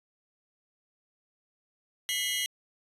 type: tone cluster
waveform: sawtooth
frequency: 2001 / 2135 / 2910 / 3221 Hz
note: B6 / C7 / F#7 / G7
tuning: +22 / +34 / -29 / +46 cents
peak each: -32 / -35 / -29 / -30 dBFS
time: 2.09-2.46 s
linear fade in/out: 0 ms
effects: resampled to 32000 Hz